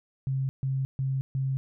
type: tone bursts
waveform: sine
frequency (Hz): 133.8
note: C3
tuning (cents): +39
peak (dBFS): -25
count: 4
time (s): 0.27-1.57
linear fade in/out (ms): 0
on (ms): 220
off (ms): 140
effects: none